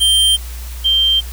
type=tone pair in turn; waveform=square / sine; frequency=3150 / 3150 Hz; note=G7 / G7; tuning=+8 / +8 cents; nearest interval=unison; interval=0 cents; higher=neither; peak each=-10 dBFS; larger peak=neither; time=0-0.37 / 0.84-1.21 s; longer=neither; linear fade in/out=20 ms; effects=added 60 Hz sine -25 dBFS peak until 1.32 s + white hiss -36 dBFS RMS until 1.32 s